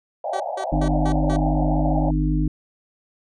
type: band-pass noise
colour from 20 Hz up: pink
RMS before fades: -27 dBFS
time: 0.24-2.11 s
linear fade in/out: 5 ms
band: 560 to 840 Hz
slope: 96 dB/octave
type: tone bursts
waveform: 15% pulse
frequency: 383.4 Hz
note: G4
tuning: 38 cents flat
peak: -23 dBFS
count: 5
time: 0.33-1.365 s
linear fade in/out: 5 ms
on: 71 ms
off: 170 ms
type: harmonic tone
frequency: 50.7 Hz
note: G#1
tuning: 41 cents flat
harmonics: 1 / 3 / 5 / 6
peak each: -21 / -23 / -27 / -24 dBFS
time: 0.72-2.48 s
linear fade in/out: 5 ms
effects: resampled to 22050 Hz